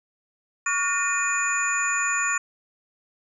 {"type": "tone cluster", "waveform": "sine", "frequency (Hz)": [1128, 1427, 1825, 2466, 6990], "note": ["C#6", "F6", "A#6", "D#7", "A8"], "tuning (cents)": [30, 37, -37, -16, -12], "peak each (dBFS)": -28, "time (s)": [0.66, 2.38], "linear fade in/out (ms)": 5, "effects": []}